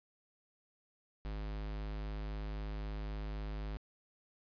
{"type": "tone", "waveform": "square", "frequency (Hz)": 51.91, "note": "G#1", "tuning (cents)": 0, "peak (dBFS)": -39, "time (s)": [1.25, 3.77], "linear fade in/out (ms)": 0, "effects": ["resampled to 11025 Hz", "13-bit"]}